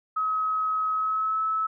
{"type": "tone with pitch glide", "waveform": "sine", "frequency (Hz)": [1276, 1300.6], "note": ["D#6", "E6"], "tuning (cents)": [43, -24], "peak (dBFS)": -23, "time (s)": [0.16, 1.67], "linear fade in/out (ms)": 10, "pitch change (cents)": 33, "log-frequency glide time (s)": [0.92, 1.41], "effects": []}